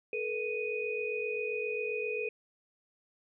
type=tone cluster; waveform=sine; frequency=431.8 / 479.3 / 2487 Hz; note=A4 / A#4 / D#7; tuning=-33 / +48 / -1 cents; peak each=-35 / -37 / -36 dBFS; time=0.13-2.29 s; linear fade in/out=2 ms; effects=none